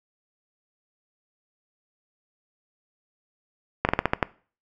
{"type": "slowing click train", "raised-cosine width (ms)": 0.5, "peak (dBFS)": -4, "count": 7, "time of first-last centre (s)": [3.85, 4.228], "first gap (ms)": 39, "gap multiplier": 1.19, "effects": ["noise-tail reverb RT60 0.4 s tail -20 dB re dry"]}